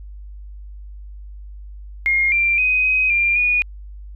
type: tone with pitch steps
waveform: sine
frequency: 2136 / 2367 / 2507 / 2521 / 2388 / 2456 Hz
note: C7 / D7 / D#7 / D#7 / D7 / D#7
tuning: +35 / +13 / +12 / +22 / +28 / -23 cents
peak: -14 dBFS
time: 2.06-3.62 s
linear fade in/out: 0 ms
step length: 260 ms
effects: added 50 Hz sine -33 dBFS peak until 4.15 s